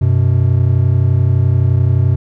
triangle tone pair together, 94.5 / 126.14 Hz, F#2 / B2, +37 / +37 cents, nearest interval perfect fourth, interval 500 cents, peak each -10 dBFS, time 0.01-2.16 s, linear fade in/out 10 ms, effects none

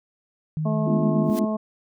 sine tone, 155.56 Hz, D#3, in tune, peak -23 dBFS, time 0.57-1.3 s, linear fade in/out 0 ms
harmonic tone, 215.8 Hz, A3, 33 cents flat, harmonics 1 / 2 / 3 / 4 / 5, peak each -24 / -34 / -28 / -39 / -35 dBFS, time 0.65-1.57 s, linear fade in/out 10 ms
sine chord, G# diminished seventh, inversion none, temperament equal, 207.7 / 246.9 / 293.7 / 349.2 Hz, G#3 / B3 / D4 / F4, 0 / 0 / 0 / 0 cents, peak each -25 / -27 / -31 / -28 dBFS, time 0.86-1.45 s, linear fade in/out 5 ms
white noise with exponential growth, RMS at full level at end -34 dBFS, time 1.23-1.39 s, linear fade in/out 1 ms, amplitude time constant 34 ms
effects none

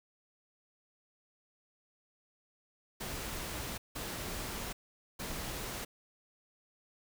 pink noise bursts at uneven times, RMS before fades -40 dBFS, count 3, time 3-3.78 / 3.95-4.73 / 5.19-5.85 s, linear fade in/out 10 ms, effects none

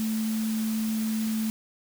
sine tone in noise, 220 Hz, A3, in tune, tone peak -25 dBFS, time 0-1.5 s, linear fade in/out 0 ms, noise white, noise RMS -39 dBFS, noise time 0-1.5 s, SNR +11 dB, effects none

